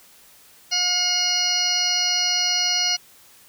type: harmonic tone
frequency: 719 Hz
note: F#5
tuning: 50 cents flat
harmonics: 1 / 2 / 3 / 4 / 6 / 7 / 8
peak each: -33 / -35 / -30 / -27 / -23 / -25 / -25 dBFS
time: 0.71-2.97 s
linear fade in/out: 20 ms
effects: white hiss -51 dBFS RMS until 3.48 s